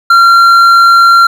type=tone with hard clipping; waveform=triangle; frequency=1374 Hz; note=F6; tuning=29 cents flat; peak=-3 dBFS; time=0.1-1.27 s; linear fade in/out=5 ms; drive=9 dB; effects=none